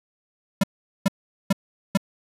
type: tone bursts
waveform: square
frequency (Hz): 195.4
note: G3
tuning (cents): -5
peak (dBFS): -16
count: 4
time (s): 0.61-1.974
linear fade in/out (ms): 5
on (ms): 26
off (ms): 420
effects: resampled to 32000 Hz